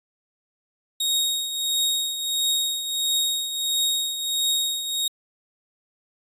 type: tone with tremolo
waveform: sawtooth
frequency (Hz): 3753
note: A#7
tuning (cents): +11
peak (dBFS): -16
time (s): 1-5.08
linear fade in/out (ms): 5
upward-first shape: triangle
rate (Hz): 1.5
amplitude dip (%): 65
effects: resampled to 32000 Hz